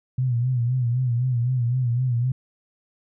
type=tone with vibrato; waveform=sine; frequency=123.47 Hz; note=B2; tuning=in tune; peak=-19 dBFS; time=0.18-2.32 s; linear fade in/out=5 ms; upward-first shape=sine; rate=3.9 Hz; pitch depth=88 cents each way; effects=none